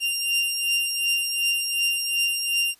sawtooth beating tone pair, 2784 / 2786.7 Hz, F7 / F7, -6 / -4 cents, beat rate 2.7 Hz, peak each -24 / -20 dBFS, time 0-2.75 s, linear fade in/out 50 ms, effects white hiss -58 dBFS RMS until 2.79 s + resampled to 32000 Hz

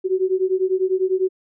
sine beating tone pair, 370 / 380 Hz, F#4 / F#4, 0 / +46 cents, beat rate 10 Hz, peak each -20 dBFS, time 0.04-1.29 s, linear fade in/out 20 ms, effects none

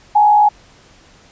sine tone with frequency modulation, 837 Hz, G#5, 13 cents sharp, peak -7 dBFS, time 0.15-0.49 s, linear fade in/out 10 ms, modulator 59.5 Hz, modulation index 0.49, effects pink hiss -47 dBFS RMS until 1.31 s + resampled to 16000 Hz

